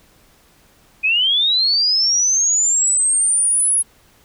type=linear sweep; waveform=sine; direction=up; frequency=2464 to 10548 Hz; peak=-13 dBFS; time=1.03-3.83 s; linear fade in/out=20 ms; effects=pink hiss -53 dBFS RMS until 4.24 s